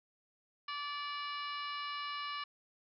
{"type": "harmonic tone with a mistuned harmonic", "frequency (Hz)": 580, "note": "D5", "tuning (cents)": -22, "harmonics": [2, 3, 4, 5, 6, 7, 8, 9], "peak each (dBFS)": [-40, -48, -47, -46, -56, -49, -58, -54], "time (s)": [0.68, 2.44], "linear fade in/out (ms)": 5, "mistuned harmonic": 6, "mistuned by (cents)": 34, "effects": []}